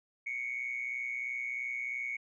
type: tone with amplitude modulation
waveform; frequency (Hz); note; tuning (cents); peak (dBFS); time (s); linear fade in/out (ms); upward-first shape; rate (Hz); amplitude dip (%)
sine; 2217; C#7; 0; -30; 0.26-2.17; 10; sine; 123; 70
effects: tanh soft clip ceiling -27 dBFS